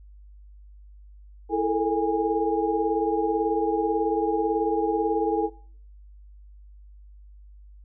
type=tone cluster; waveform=sine; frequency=329.6 / 432.2 / 450.4 / 818 Hz; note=E4 / A4 / A4 / G#5; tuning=0 / -31 / +40 / -26 cents; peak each=-27 dBFS; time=1.49-5.5 s; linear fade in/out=50 ms; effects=noise-tail reverb RT60 0.5 s tail -20 dB re dry + added 50 Hz sine -45 dBFS peak until 7.84 s